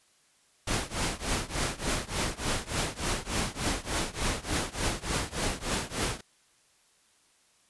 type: noise with tremolo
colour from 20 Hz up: pink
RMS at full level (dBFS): -27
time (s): 0.67-6.21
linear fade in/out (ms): 5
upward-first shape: triangle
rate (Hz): 3.4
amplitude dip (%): 95
effects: white hiss -65 dBFS RMS until 7.69 s + resampled to 24000 Hz